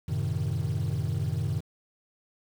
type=chord; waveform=triangle; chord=F# diminished seventh; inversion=none; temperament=equal; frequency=92.5 / 110 / 130.81 / 155.56 Hz; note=F#2 / A2 / C3 / Eb3; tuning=0 / 0 / 0 / 0 cents; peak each=-29 dBFS; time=0.08-1.61 s; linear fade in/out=10 ms; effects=tanh soft clip ceiling -20 dBFS + 8-bit